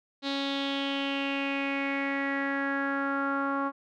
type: tone with low-pass filter sweep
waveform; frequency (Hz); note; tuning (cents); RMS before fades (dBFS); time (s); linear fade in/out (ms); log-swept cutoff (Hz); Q
sawtooth; 276.8; C#4; -2; -30; 0.22-3.72; 50; 4000 to 1200; 5.5
effects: none